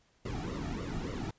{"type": "noise with flanger", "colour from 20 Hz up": "brown", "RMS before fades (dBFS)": -37, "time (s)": [0.25, 1.31], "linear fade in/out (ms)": 5, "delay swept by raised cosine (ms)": [1.2, 1.98], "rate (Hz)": 3.5, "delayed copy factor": -0.8, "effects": ["pink hiss -69 dBFS RMS until 1.38 s", "resampled to 16000 Hz"]}